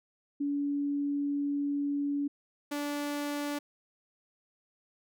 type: tone pair in turn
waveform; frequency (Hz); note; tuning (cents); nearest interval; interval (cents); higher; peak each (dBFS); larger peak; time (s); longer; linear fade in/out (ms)
sine / sawtooth; 285.5 / 290.3; D4 / D4; -49 / -20; unison; 29; second; -28 / -28; neither; 0.4-2.28 / 2.71-3.59; first; 10
effects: none